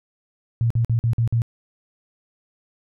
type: tone bursts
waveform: sine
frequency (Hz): 116.2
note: A#2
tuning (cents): -5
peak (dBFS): -16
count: 6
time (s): 0.61-1.419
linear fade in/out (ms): 0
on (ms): 94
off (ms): 49
effects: none